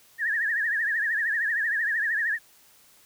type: tone with vibrato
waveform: sine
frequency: 1760 Hz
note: A6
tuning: in tune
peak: -23 dBFS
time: 0.18-2.39 s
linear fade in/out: 50 ms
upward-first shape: triangle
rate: 13 Hz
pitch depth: 150 cents each way
effects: white hiss -57 dBFS RMS until 3.05 s